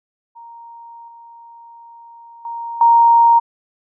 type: tone with level steps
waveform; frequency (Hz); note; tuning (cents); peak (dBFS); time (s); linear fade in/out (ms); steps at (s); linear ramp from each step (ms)
sine; 932; A#5; -1; -35 / -38 / -24 / -7; 0.35-3.4; 20; 1.08 / 2.45 / 2.81; 2
effects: none